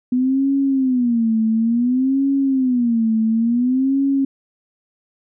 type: tone with vibrato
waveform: sine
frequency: 246.9 Hz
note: B3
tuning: in tune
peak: -14 dBFS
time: 0.12-4.25 s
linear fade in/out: 5 ms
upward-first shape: sine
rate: 0.57 Hz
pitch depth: 190 cents each way
effects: none